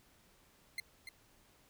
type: tone with echo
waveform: 30% pulse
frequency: 2086 Hz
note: C7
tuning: 6 cents flat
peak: -34 dBFS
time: 0.78-0.8 s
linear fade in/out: 2 ms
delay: 290 ms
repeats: 1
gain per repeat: -8 dB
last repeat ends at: 1.09 s
effects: pink hiss -67 dBFS RMS until 1.69 s